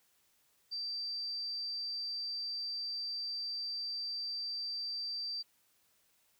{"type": "tone", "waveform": "sine", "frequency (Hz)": 4677, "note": "D8", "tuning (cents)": -8, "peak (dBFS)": -36, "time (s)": [0.71, 5.43], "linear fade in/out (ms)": 20, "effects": ["white hiss -72 dBFS RMS until 6.39 s"]}